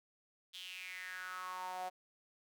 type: tone with high-pass filter sweep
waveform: sawtooth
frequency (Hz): 183.9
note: F#3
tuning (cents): -10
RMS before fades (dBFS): -45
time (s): 0.53-1.9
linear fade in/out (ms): 20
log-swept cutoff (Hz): 3400 to 680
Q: 6.1
effects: none